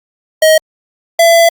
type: tone pair in turn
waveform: square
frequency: 630 / 671.4 Hz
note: D#5 / E5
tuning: +21 / +32 cents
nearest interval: minor second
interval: 111 cents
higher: second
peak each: -5 dBFS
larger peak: neither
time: 0.42-0.58 / 1.19-1.49 s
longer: second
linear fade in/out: 5 ms
effects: Opus 48 kbps